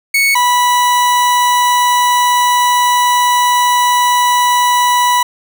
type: tone pair in turn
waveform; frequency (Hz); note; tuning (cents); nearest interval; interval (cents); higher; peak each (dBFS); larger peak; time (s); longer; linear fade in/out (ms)
40% pulse; 2217 / 982.2; C#7 / B5; 0 / -10; octave + major second; 1410; first; -8; neither; 0.14-0.35 / 0.35-5.23; second; 5
effects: none